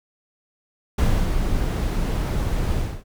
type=noise with ADSR envelope; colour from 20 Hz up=brown; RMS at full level=-17 dBFS; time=0.98-3.04 s; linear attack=7 ms; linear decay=290 ms; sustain=-5 dB; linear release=270 ms; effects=none